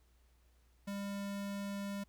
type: tone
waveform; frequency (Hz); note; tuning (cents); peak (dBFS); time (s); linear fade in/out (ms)
square; 200.1; G3; +36; -39; 0.87-2.04; 10
effects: added 60 Hz sine -66 dBFS peak until 2.08 s + pink hiss -75 dBFS RMS until 2.08 s